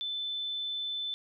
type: tone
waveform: sine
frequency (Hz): 3520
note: A7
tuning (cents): 0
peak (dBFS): -32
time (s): 0.01-1.14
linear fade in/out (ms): 0
effects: none